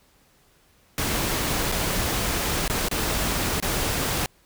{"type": "noise with dropouts", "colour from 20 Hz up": "pink", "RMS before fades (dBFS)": -25, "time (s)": [0.98, 4.26], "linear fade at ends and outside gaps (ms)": 1, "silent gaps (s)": [[1.717, 1.722], [2.679, 2.698], [2.885, 2.913], [3.601, 3.625]], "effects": ["pink hiss -60 dBFS RMS until 4.45 s"]}